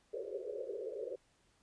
white band-pass noise, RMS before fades -42 dBFS, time 0.13-1.16 s, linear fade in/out 10 ms, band 370 to 560 Hz, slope 96 dB/octave, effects pink hiss -72 dBFS RMS until 1.62 s + resampled to 22050 Hz

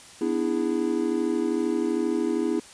triangle chord, E dominant seventh, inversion second, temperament just, 247.2 / 296.7 / 329.6 / 412 Hz, B3 / D4 / E4 / G#4, +2 / +18 / 0 / -14 cents, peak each -27 / -28 / -24 / -27 dBFS, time 0.21-2.6 s, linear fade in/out 5 ms, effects white hiss -47 dBFS RMS until 2.73 s + resampled to 22050 Hz

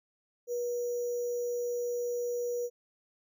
sine tone with sample-and-hold, 482.7 Hz, B4, 40 cents flat, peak -30 dBFS, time 0.47-2.7 s, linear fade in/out 50 ms, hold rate 6300 Hz, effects none

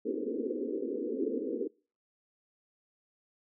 white band-pass noise, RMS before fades -34 dBFS, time 0.05-1.68 s, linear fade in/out 10 ms, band 230 to 490 Hz, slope 96 dB/octave, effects noise-tail reverb RT60 0.4 s tail -26 dB re dry

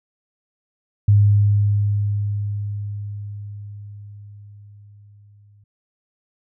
sine tone with exponential decay, 102.6 Hz, G#2, 21 cents flat, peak -9 dBFS, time 1.08-5.64 s, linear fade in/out 5 ms, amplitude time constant 990 ms, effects none

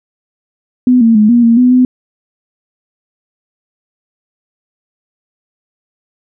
sine tone with pitch steps, 250.4 / 227.9 / 212.2 / 238.9 / 231.2 / 249.4 / 252.5 Hz, B3 / A#3 / G#3 / A#3 / A#3 / B3 / B3, +24 / -39 / +38 / +43 / -14 / +17 / +39 cents, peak -4 dBFS, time 0.87-1.85 s, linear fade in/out 2 ms, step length 140 ms, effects none

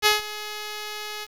5% pulse tone with ADSR envelope, 422.2 Hz, G#4, 29 cents sharp, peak -3 dBFS, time 0.02-1.27 s, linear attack 41 ms, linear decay 150 ms, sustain -17 dB, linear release 40 ms, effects low-pass 12000 Hz 12 dB/octave + 7-bit

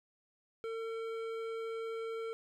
sine tone with hard clipping, 451.9 Hz, A4, 46 cents sharp, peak -39 dBFS, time 0.64-2.33 s, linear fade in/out 0 ms, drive 12 dB, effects none

